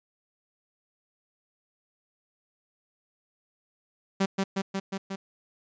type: tone with echo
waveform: sawtooth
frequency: 194 Hz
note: G3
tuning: 18 cents flat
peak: -18 dBFS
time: 4.2-4.26 s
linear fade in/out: 10 ms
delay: 180 ms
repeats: 5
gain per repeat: -2 dB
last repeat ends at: 5.16 s
effects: resampled to 16000 Hz